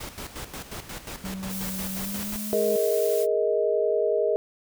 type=noise with tremolo; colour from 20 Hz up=pink; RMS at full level=-36 dBFS; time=0-2.37 s; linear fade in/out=10 ms; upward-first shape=square; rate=5.6 Hz; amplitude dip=65%
type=tone with pitch glide; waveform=triangle; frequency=190.3 to 211.2 Hz; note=F#3 to G#3; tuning=+49 to +29 cents; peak=-30 dBFS; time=1.24-2.76 s; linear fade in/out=0 ms; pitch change=+180 cents; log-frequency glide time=1.96-2.36 s
type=noise; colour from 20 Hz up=blue; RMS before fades=-35 dBFS; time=1.48-3.27 s; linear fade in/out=50 ms
type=chord; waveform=sine; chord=Ab suspended second; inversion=none; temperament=equal with one note detuned; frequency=415.3 / 466.2 / 628.4 Hz; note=Ab4 / Bb4 / Eb5; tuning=0 / 0 / +17 cents; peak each=-25 dBFS; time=2.53-4.36 s; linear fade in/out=0 ms
effects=none